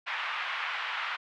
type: band-pass noise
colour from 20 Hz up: pink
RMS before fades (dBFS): -34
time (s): 0.06-1.17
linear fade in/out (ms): 20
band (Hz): 1000 to 3000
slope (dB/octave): 24
effects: none